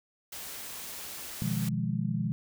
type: noise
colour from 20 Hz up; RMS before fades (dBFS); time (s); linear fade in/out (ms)
white; -41; 0.32-1.69; 5
type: chord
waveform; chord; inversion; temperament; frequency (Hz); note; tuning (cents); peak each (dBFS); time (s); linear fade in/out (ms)
sine; F half-diminished seventh; second; equal with one note detuned; 124.11 / 155.56 / 174.61 / 207.7; Cb3 / Eb3 / F3 / Ab3; +9 / 0 / 0 / 0; -33 / -34 / -33 / -33; 1.42-2.32; 0
effects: none